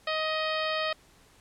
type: harmonic tone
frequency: 627 Hz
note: D#5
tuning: 13 cents sharp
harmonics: 1 / 2 / 3 / 4 / 5 / 6 / 7 / 8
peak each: -31 / -33 / -35 / -37 / -37 / -40 / -40 / -44 dBFS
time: 0.07-0.93 s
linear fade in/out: 5 ms
effects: pink hiss -59 dBFS RMS until 1.4 s + low-pass 11000 Hz 12 dB/octave